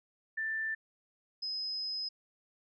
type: tone pair in turn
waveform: sine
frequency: 1773 / 5070 Hz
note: A6 / D#8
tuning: +13 / +32 cents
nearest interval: octave + tritone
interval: 1819 cents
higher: second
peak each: -32 / -34 dBFS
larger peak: first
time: 0.37-0.75 / 1.42-2.09 s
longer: second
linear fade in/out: 10 ms
effects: none